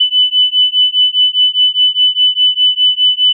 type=beating tone pair; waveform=sine; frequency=2995 / 2999.9 Hz; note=F#7 / F#7; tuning=+20 / +23 cents; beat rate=4.9 Hz; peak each=-11 dBFS; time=0-3.33 s; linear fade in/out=10 ms; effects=none